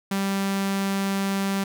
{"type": "tone with notch filter", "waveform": "sawtooth", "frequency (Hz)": 196, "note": "G3", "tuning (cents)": 0, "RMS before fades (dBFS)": -25, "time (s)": [0.11, 1.64], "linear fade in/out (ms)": 5, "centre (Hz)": 480, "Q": 1.7, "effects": []}